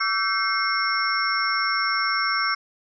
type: tone cluster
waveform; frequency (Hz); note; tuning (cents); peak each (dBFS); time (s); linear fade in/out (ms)
sine; 1149 / 1335 / 1549 / 2149 / 5440; D6 / E6 / G6 / C7 / F8; -38 / +22 / -21 / +46 / -46; -27; 0-2.55; 10
effects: none